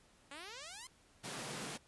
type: exponential sweep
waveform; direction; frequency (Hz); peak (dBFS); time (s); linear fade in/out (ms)
5% pulse; up; 270 to 1072; -36; 0.31-0.87; 2
type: high-pass noise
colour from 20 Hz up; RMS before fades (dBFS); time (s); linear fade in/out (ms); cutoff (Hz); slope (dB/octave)
pink; -44; 1.23-1.78; 20; 120; 96
effects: pink hiss -67 dBFS RMS until 1.87 s + resampled to 24000 Hz